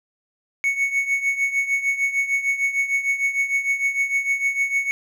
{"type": "tone with tremolo", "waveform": "triangle", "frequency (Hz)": 2217, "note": "C#7", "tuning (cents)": 0, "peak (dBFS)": -14, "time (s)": [0.64, 4.91], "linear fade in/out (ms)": 0, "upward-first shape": "triangle", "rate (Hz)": 6.6, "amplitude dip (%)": 80, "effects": []}